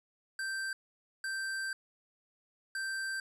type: tone bursts at uneven times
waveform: square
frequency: 1565 Hz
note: G6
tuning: 3 cents flat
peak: -35 dBFS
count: 3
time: 0.39-0.73 / 1.24-1.73 / 2.75-3.2 s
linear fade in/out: 2 ms
effects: resampled to 24000 Hz